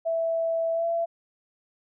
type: tone with pitch glide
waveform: sine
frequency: 659.3 to 672.8 Hz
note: E5 to E5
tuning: 0 to +35 cents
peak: -23 dBFS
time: 0.05-1.06 s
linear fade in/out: 20 ms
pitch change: +35 cents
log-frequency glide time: 0.73-0.86 s
effects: none